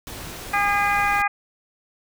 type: noise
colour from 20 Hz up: pink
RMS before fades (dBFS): -35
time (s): 0.07-1.22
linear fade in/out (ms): 0
type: harmonic tone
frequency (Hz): 406.5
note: G#4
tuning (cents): -37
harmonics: 2 / 3 / 4 / 5 / 6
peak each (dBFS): -22 / -24 / -25 / -26 / -27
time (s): 0.53-1.28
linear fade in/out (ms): 10
effects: none